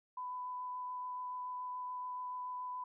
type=tone with vibrato; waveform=sine; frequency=999 Hz; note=B5; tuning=20 cents sharp; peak=-39 dBFS; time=0.17-2.84 s; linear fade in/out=5 ms; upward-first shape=triangle; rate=7 Hz; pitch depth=10 cents each way; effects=none